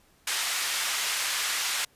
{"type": "band-pass noise", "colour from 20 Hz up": "pink", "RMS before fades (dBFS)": -29, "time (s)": [0.27, 1.85], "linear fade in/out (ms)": 5, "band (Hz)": [1600, 11000], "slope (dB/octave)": 12, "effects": ["pink hiss -62 dBFS RMS until 1.95 s", "resampled to 32000 Hz"]}